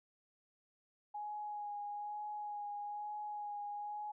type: tone with vibrato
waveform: sine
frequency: 830.6 Hz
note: G#5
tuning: in tune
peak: -40 dBFS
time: 1.14-4.12 s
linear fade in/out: 10 ms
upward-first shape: sine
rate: 1.1 Hz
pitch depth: 17 cents each way
effects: none